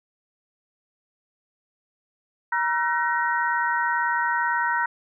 sine tone cluster, 950 / 1359 / 1517 / 1881 Hz, A#5 / F6 / F#6 / A#6, +33 / -48 / +43 / +15 cents, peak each -24 / -30 / -26 / -28 dBFS, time 2.52-4.86 s, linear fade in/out 5 ms, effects none

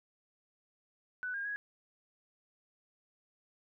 sine tone with pitch steps, 1493 / 1614 / 1662 Hz, F#6 / G#6 / G#6, +15 / -50 / +1 cents, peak -35 dBFS, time 1.23-1.56 s, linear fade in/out 0 ms, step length 110 ms, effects none

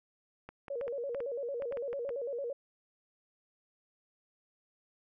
clicks, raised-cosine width 0.5 ms, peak -30 dBFS, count 11, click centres 0.49 / 0.682 / 0.812 / 0.88 / 1.147 / 1.204 / 1.622 / 1.724 / 1.772 / 1.93 / 2.092 s
sine tone with vibrato, 515 Hz, C5, 28 cents flat, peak -34 dBFS, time 0.7-2.53 s, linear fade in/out 5 ms, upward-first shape square, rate 8.9 Hz, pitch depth 140 cents each way
effects none

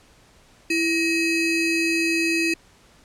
square ring-modulated tone, 1108.7 Hz, C#6, in tune, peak -17 dBFS, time 0.7-2.54 s, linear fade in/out 5 ms, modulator 1440 Hz, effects pink hiss -54 dBFS RMS until 3.04 s + low-pass 9000 Hz 12 dB/octave

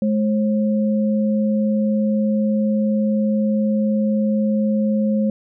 sine tone pair together, 212 / 535.7 Hz, G#3 / C5, +36 / +41 cents, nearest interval octave + major third, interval 1605 cents, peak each -16 / -24 dBFS, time 0.02-5.3 s, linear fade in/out 2 ms, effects none

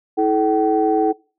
sine tone cluster, 323.2 / 431.7 / 765 Hz, E4 / A4 / G5, -34 / -33 / -42 cents, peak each -18 dBFS, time 0.17-1.13 s, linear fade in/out 20 ms, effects noise-tail reverb RT60 0.4 s tail -25 dB re dry + tanh soft clip ceiling -5 dBFS

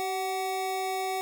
square tone pair together, 383.2 / 749.3 Hz, G4 / F#5, -39 / +22 cents, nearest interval octave, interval 1161 cents, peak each -34 / -31 dBFS, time 0-1.21 s, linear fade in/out 0 ms, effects none

